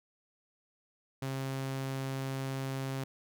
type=tone; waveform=sawtooth; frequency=134.2 Hz; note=C3; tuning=44 cents sharp; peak=-30 dBFS; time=1.22-3.04 s; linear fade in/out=5 ms; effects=none